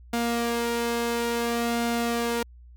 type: tone with flanger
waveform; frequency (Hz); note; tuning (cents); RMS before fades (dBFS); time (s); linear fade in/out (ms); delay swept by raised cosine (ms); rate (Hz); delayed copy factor
sawtooth; 235; A#3; +14; -26; 0.13-2.43; 5; 1.4 to 2.36; 0.58; +0.5
effects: added 60 Hz sine -45 dBFS peak until 2.76 s + MP3 96 kbps